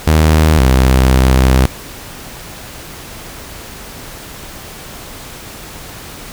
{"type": "tone pair in turn", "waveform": "sawtooth", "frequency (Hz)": [78.2, 64.75], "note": ["D#2", "C2"], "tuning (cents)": [9, -17], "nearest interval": "minor third", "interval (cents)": 326, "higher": "first", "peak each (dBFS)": -3, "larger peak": "neither", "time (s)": [[0.07, 0.58], [0.58, 1.66]], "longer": "second", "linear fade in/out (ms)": 5, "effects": ["pink hiss -31 dBFS RMS until 6.32 s"]}